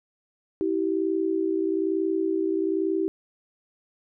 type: tone pair together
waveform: sine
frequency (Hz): 324.5 / 385.6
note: E4 / G4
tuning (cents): -27 / -28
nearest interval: minor third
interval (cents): 299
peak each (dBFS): -25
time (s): 0.61-3.08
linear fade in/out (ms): 0
effects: none